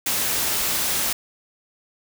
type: noise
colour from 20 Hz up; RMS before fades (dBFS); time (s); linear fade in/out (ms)
white; -23; 0.06-1.13; 5
effects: none